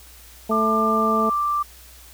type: harmonic tone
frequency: 220 Hz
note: A3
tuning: in tune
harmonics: 1 / 2 / 3 / 4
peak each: -23 / -25 / -26 / -32 dBFS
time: 0.49-1.3 s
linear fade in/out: 10 ms
type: tone with pitch glide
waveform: sine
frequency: 1192 to 1177.6 Hz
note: D6 to D6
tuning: +25 to +4 cents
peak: -19 dBFS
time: 0.51-1.63 s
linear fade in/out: 10 ms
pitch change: -21 cents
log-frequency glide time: 0.86-1.34 s
effects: added 60 Hz sine -47 dBFS peak until 2.13 s + white hiss -47 dBFS RMS until 2.13 s